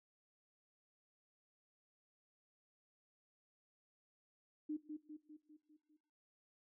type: tone with echo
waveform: sine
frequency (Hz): 303.5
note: D#4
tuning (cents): -43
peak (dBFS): -38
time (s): 4.69-4.77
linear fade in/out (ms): 10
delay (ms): 200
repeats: 6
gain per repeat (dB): -5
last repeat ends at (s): 5.97
effects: noise-tail reverb RT60 0.5 s tail -18 dB re dry